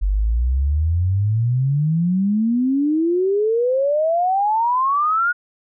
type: exponential sweep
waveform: sine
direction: up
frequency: 46.25 to 1459 Hz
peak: -15 dBFS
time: 0.01-5.33 s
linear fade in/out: 20 ms
effects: none